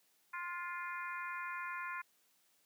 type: harmonic tone with a mistuned harmonic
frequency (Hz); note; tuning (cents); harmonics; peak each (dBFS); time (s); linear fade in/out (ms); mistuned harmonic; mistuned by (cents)
349.2; F4; 0; 3 / 4 / 5 / 6 / 7; -43 / -45 / -47 / -49 / -50; 0.33-2.02; 10; 4; +23
effects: white hiss -73 dBFS RMS until 2.65 s + high-pass 150 Hz 12 dB/octave